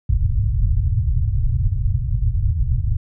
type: low-pass noise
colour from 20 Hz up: white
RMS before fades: -18 dBFS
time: 0.09-2.97 s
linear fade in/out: 5 ms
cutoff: 120 Hz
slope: 48 dB/octave
effects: none